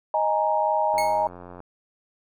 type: chord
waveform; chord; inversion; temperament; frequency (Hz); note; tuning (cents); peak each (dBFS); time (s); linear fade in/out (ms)
sine; D# suspended fourth; none; just; 622.3 / 829.7 / 933.4; D#5 / G#5 / A#5; 0 / -2 / +2; -24; 0.14-1.27; 2
type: click train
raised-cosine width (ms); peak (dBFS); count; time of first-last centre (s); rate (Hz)
1; -27; 60; 0.94-1.604; 88.9
type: tone with exponential decay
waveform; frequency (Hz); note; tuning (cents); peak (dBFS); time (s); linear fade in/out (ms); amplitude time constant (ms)
sawtooth; 2188; C#7; -23; -22; 0.98-1.29; 1; 67
effects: none